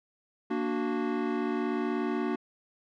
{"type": "chord", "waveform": "square", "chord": "Bb augmented", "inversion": "none", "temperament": "equal", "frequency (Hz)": [233.1, 293.7, 370], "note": ["Bb3", "D4", "F#4"], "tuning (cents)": [0, 0, 0], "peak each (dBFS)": -33, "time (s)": [0.5, 2.36], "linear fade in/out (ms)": 10, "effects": ["low-pass 2000 Hz 12 dB/octave"]}